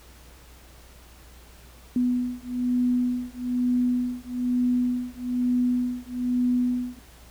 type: beating tone pair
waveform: sine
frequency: 246.9 / 248 Hz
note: B3 / B3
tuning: 0 / +7 cents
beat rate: 1.1 Hz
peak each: -25 dBFS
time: 1.96-6.99 s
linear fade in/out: 2 ms
effects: added 60 Hz sine -49 dBFS peak until 7.3 s + pink hiss -52 dBFS RMS until 7.3 s